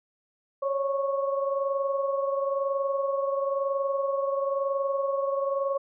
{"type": "tone cluster", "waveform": "sine", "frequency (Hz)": [548, 569, 1103], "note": ["C#5", "C#5", "C#6"], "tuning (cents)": [-20, 45, -9], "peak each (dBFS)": [-26, -33, -32], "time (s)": [0.62, 5.78], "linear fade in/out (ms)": 10, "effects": []}